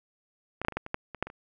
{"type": "clicks", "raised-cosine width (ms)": 0.5, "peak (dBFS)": [-18, -16, -8, -26, -14, -24, -13, -24, -12, -25, -30], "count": 11, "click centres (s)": [0.616, 0.649, 0.684, 0.723, 0.77, 0.864, 0.944, 1.147, 1.226, 1.27, 1.301], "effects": []}